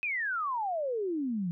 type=exponential sweep; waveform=sine; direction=down; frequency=2561 to 165.2 Hz; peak=-29 dBFS; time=0.03-1.51 s; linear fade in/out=0 ms; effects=none